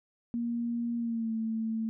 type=tone with pitch glide; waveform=sine; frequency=235.6 to 223.1 Hz; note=A#3 to A3; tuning=+19 to +24 cents; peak=-29 dBFS; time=0.34-1.89 s; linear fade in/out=0 ms; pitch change=-95 cents; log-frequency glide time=0.97-1.33 s; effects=none